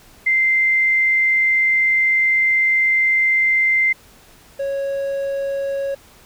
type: tone pair in turn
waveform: sine / triangle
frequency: 2084 / 552 Hz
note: C7 / C#5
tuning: -7 / -7 cents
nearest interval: octave + major seventh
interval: 2300 cents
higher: first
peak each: -13 / -18 dBFS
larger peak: first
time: 0.26-3.93 / 4.59-5.95 s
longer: first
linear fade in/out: 10 ms
effects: pink hiss -48 dBFS RMS until 6.25 s